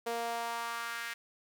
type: tone with high-pass filter sweep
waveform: sawtooth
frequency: 233.1 Hz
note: A#3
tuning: in tune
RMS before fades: -37 dBFS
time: 0.06-1.14 s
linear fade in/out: 10 ms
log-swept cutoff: 520 to 1800 Hz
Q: 2.4
effects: none